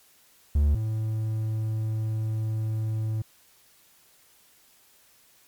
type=tone pair in turn; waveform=triangle; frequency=73 / 109.69 Hz; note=D2 / A2; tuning=-10 / -5 cents; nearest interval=perfect fifth; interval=705 cents; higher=second; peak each=-16 / -23 dBFS; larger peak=first; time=0.55-0.75 / 0.75-3.22 s; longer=second; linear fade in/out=5 ms; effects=white hiss -59 dBFS RMS until 5.47 s + MP3 96 kbps